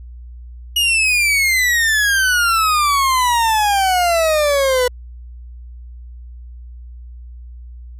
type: exponential sweep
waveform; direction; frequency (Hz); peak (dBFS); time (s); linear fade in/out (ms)
40% pulse; down; 2900 to 490; -12; 0.76-4.88; 5
effects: added 60 Hz sine -32 dBFS peak until 7.99 s + resampled to 32000 Hz